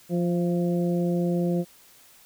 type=harmonic tone with a mistuned harmonic; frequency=174.61 Hz; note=F3; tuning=in tune; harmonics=1 / 2 / 3 / 4; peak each=-23 / -28 / -31 / -39 dBFS; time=0.09-1.65 s; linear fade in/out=50 ms; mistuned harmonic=4; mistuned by=-26 cents; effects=white hiss -54 dBFS RMS until 2.25 s